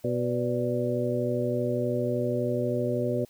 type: harmonic tone with a mistuned harmonic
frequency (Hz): 123.47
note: B2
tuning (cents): 0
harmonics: 1 / 2 / 3 / 4 / 5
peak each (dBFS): -31 / -31 / -31 / -31 / -31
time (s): 0.04-3.25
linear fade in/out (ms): 5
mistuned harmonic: 5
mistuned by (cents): -89
effects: white hiss -60 dBFS RMS until 3.29 s